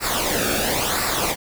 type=noise with flanger; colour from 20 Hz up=pink; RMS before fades=-22 dBFS; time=0-1.36 s; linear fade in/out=50 ms; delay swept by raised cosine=0.31 to 1.01 ms; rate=0.97 Hz; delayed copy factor=-0.65; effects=none